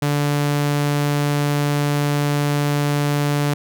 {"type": "tone", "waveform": "sawtooth", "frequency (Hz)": 145.3, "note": "D3", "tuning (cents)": -18, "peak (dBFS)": -13, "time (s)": [0.02, 3.54], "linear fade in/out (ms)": 5, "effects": []}